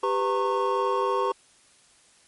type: tone cluster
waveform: triangle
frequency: 395.1 / 499 / 918 / 1091 Hz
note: G4 / B4 / A#5 / C#6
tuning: +14 / +18 / -27 / -28 cents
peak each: -25 / -26 / -27 / -25 dBFS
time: 0.03-1.32 s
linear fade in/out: 5 ms
effects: white hiss -58 dBFS RMS until 2.27 s + MP3 48 kbps